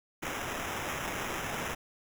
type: noise with sample-and-hold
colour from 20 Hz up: violet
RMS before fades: -36 dBFS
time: 0.22-1.75 s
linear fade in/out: 10 ms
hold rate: 4410 Hz
effects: none